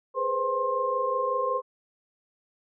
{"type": "tone cluster", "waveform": "sine", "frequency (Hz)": [418.3, 495.6, 521, 1061], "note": ["G#4", "B4", "C5", "C6"], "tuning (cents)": [12, 6, -7, 24], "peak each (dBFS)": [-35, -31, -29, -27], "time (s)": [0.14, 1.62], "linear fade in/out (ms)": 50, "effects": []}